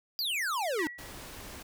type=exponential sweep; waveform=square; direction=down; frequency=4947 to 288.4 Hz; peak=-30 dBFS; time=0.19-0.87 s; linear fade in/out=0 ms
type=tone with exponential decay; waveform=sine; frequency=1935 Hz; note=B6; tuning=36 cents flat; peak=-29 dBFS; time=0.79-1.21 s; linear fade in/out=1 ms; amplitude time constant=91 ms
type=noise; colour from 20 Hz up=pink; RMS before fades=-45 dBFS; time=0.98-1.63 s; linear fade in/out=10 ms
effects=none

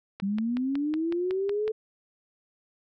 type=click train; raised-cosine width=0.3 ms; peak=-22 dBFS; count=9; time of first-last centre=0.2-1.679 s; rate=5.41 Hz
type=linear sweep; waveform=sine; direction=up; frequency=190.1 to 440 Hz; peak=-25 dBFS; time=0.22-1.72 s; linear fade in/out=10 ms
effects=none

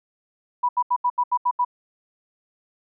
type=tone bursts; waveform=sine; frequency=982 Hz; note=B5; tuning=10 cents flat; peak=-17 dBFS; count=8; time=0.63-1.649 s; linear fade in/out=10 ms; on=60 ms; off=77 ms; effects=none

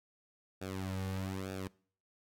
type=tone with flanger; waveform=sawtooth; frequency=95 Hz; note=F#2; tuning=46 cents sharp; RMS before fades=-39 dBFS; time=0.61-1.68 s; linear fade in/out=10 ms; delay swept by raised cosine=0.97 to 3.07 ms; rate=1.1 Hz; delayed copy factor=-1; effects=noise-tail reverb RT60 0.5 s tail -24 dB re dry + AAC 64 kbps

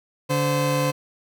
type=tone pair together; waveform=30% pulse; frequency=144.4 / 515.6 Hz; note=D3 / C5; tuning=-29 / -26 cents; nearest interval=octave + minor seventh; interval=2203 cents; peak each=-20 dBFS; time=0.29-0.92 s; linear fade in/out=20 ms; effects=none

